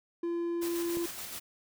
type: tone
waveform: triangle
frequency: 341.5 Hz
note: F4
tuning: 39 cents flat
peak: -28 dBFS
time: 0.23-1.06 s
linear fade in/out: 5 ms
type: noise with tremolo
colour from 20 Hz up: white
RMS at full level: -40 dBFS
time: 0.61-1.4 s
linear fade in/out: 20 ms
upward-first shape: square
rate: 7 Hz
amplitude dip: 30%
type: click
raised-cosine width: 2 ms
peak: -28 dBFS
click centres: 0.971 s
effects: none